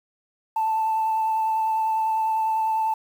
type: tone with vibrato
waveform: sine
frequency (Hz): 882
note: A5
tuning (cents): +4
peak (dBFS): -19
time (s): 0.56-2.94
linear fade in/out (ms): 5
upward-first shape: sine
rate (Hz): 10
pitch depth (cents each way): 12
effects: tanh soft clip ceiling -16 dBFS + 8-bit